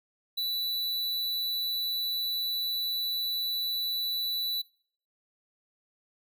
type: tone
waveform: square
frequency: 3962 Hz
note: B7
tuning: 5 cents sharp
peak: -29 dBFS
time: 0.37-4.62 s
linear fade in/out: 10 ms
effects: noise-tail reverb RT60 0.6 s tail -25 dB re dry